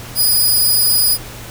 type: tone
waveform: 10% pulse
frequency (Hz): 4944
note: D#8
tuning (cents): -12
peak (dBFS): -4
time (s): 0.15-1.18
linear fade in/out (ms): 50
effects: added 117 Hz sine -35 dBFS peak until 1.5 s + pink hiss -33 dBFS RMS until 1.5 s